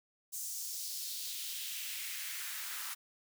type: noise with high-pass filter sweep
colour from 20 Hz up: white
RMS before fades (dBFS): -41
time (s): 0.32-2.95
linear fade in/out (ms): 20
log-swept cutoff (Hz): 7100 to 1200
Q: 1.8
effects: none